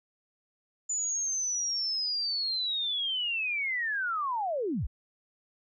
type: linear sweep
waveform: sine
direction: down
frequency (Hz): 7040 to 30.87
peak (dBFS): -28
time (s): 0.89-4.87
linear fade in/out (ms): 10
effects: none